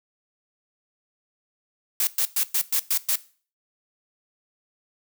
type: noise bursts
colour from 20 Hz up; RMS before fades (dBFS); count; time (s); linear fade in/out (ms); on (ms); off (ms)
blue; -22; 7; 2-3.157; 2; 71; 110
effects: noise-tail reverb RT60 0.4 s tail -18 dB re dry